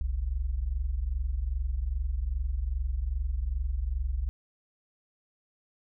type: tone pair together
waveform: sine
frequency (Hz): 44.11 / 66.6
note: F1 / C2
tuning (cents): +18 / +31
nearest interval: perfect fifth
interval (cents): 713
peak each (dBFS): -31 / -29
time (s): 0.01-4.29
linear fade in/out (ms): 0
effects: none